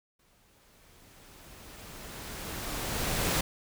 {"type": "noise with exponential growth", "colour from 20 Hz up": "pink", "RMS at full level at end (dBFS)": -27, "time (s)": [0.19, 3.41], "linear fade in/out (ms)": 5, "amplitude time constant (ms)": 700, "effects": []}